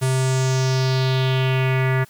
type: tone with low-pass filter sweep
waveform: square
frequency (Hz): 130.81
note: C3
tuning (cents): 0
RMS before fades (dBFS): -19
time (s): 0.01-2.05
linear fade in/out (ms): 20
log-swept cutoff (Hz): 10000 to 1800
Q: 3.2
effects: white hiss -51 dBFS RMS until 2.09 s